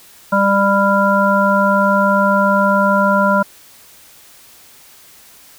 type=harmonic tone; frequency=198.5 Hz; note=G3; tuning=22 cents sharp; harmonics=1 / 3 / 5 / 7; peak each=-16 / -16 / -16 / -16 dBFS; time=0.32-3.43 s; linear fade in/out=10 ms; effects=white hiss -44 dBFS RMS until 5.58 s